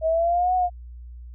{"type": "exponential two-way sweep", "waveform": "sine", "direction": "up then down", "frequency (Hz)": [633, 740, 702], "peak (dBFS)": -18, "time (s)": [0.01, 0.7], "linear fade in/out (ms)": 50, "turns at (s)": 0.55, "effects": ["added 60 Hz sine -37 dBFS peak until 1.34 s"]}